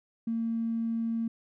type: tone with tanh clipping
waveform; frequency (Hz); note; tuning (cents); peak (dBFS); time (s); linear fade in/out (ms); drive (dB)
triangle; 228.3; A#3; -36; -27; 0.27-1.28; 5; 2
effects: none